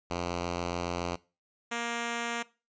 5% pulse tone pair in turn, 87.2 / 235 Hz, F2 / A#3, -2 / +14 cents, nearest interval octave + perfect fourth, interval 1716 cents, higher second, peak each -20 dBFS, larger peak neither, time 0.1-1.16 / 1.71-2.43 s, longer first, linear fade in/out 10 ms, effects noise-tail reverb RT60 0.3 s tail -20 dB re dry + resampled to 16000 Hz

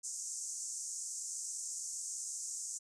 white band-pass noise, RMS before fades -42 dBFS, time 0.03-2.79 s, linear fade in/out 20 ms, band 6100 to 8300 Hz, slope 48 dB/octave, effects none

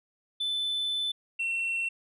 sine tone pair in turn, 3514 / 2712 Hz, A7 / E7, -3 / +49 cents, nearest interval major third, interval 448 cents, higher first, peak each -25 dBFS, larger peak neither, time 0.4-1.12 / 1.39-1.89 s, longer first, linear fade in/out 10 ms, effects tanh soft clip ceiling -26 dBFS

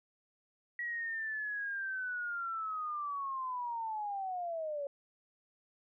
sine linear sweep, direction down, 1927 to 554.4 Hz, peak -35 dBFS, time 0.79-4.87 s, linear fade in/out 2 ms, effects none

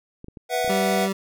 clicks, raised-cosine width 3 ms, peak -26 dBFS, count 5, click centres 0.244 / 0.284 / 0.372 / 0.646 / 0.679 s
square chord, B suspended fourth, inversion none, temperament equal with one note detuned, 492.2 / 659.3 / 740 Hz, B4 / E5 / F#5, -6 / 0 / 0 cents, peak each -27 / -27 / -26 dBFS, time 0.49-1.09 s, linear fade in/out 50 ms
25% pulse tone, 194.1 Hz, G3, 17 cents flat, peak -19 dBFS, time 0.69-1.13 s, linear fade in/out 10 ms
effects none

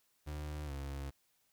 35% pulse tone with pitch glide, 75.1 to 69.27 Hz, D2 to C#2, +39 to -1 cents, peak -38 dBFS, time 0.26-1.11 s, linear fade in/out 20 ms, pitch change -140 cents, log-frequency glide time 0.65-0.72 s, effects white hiss -75 dBFS RMS until 1.52 s

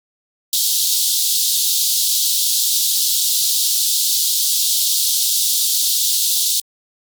pink high-pass noise, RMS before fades -17 dBFS, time 0.53-6.6 s, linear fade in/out 2 ms, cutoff 3500 Hz, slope 48 dB/octave, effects Opus 48 kbps

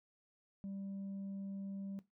sine tone, 196.1 Hz, G3, 1 cent sharp, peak -39 dBFS, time 0.64-1.99 s, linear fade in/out 0 ms, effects noise-tail reverb RT60 0.2 s tail -19 dB re dry + tanh soft clip ceiling -40 dBFS

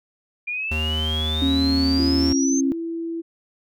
sine exponential sweep, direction up, 2394 to 6370 Hz, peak -24 dBFS, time 0.47-2.61 s, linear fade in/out 10 ms
square tone, 77.78 Hz, D#2, in tune, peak -24 dBFS, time 0.71-2.33 s, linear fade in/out 5 ms
sine tone with vibrato, 270.8 Hz, C#4, 40 cents flat, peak -18 dBFS, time 1.42-2.72 s, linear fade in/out 0 ms, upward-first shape triangle, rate 1.6 Hz, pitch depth 11 cents each way
sine tone with pitch glide, 339.2 to 332.2 Hz, E4 to E4, +50 to +13 cents, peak -25 dBFS, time 1.98-3.22 s, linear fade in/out 20 ms, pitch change -37 cents, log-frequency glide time 2.16-2.74 s
effects none

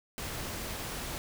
pink noise, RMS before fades -38 dBFS, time 0.18-1.18 s, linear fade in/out 0 ms, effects none

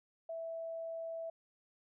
sine tone, 658 Hz, E5, 3 cents flat, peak -39 dBFS, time 0.29-1.3 s, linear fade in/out 5 ms, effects none

